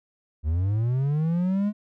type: linear sweep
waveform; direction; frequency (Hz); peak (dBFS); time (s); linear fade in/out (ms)
triangle; up; 72.3 to 212.2; -19; 0.43-1.73; 50
effects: none